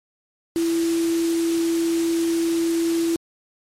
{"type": "tone in noise", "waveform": "sine", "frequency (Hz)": 332.9, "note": "E4", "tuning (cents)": 17, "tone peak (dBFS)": -18, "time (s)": [0.56, 3.16], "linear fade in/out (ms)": 0, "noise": "white", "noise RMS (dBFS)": -32, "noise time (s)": [0.56, 3.16], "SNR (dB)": 11, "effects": ["low-pass 10000 Hz 12 dB/octave", "MP3 64 kbps"]}